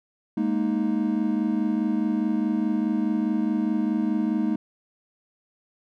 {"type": "chord", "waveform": "triangle", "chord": "Ab suspended second", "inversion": "none", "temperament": "equal with one note detuned", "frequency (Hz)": [208.3, 233.1, 311.1], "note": ["Ab3", "Bb3", "Eb4"], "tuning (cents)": [5, 0, 0], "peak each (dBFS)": -24, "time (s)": [0.37, 4.56], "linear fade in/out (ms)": 5, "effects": []}